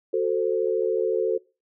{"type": "chord", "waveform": "sine", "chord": "F# diminished", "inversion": "none", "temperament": "equal with one note detuned", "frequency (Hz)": [370, 443.8, 523.3], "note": ["F#4", "A4", "C5"], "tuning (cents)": [0, 15, 0], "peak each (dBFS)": [-25, -23, -28], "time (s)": [0.13, 1.38], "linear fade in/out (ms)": 10, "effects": ["noise-tail reverb RT60 0.3 s tail -23 dB re dry"]}